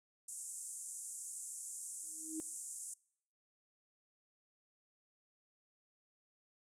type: band-pass noise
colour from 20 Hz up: pink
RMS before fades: -47 dBFS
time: 0.28-2.94 s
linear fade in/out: 5 ms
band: 7100 to 10000 Hz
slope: 48 dB/octave
type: tone with exponential growth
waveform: sine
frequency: 315.8 Hz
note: D#4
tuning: 26 cents sharp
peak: -37 dBFS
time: 2.03-2.4 s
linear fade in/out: 0 ms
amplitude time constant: 80 ms
effects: noise-tail reverb RT60 0.7 s tail -25 dB re dry